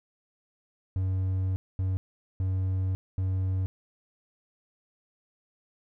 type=tone bursts at uneven times; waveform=triangle; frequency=94 Hz; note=F#2; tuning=28 cents sharp; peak=-23 dBFS; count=4; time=0.96-1.56 / 1.79-1.97 / 2.4-2.95 / 3.18-3.66 s; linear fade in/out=0 ms; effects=none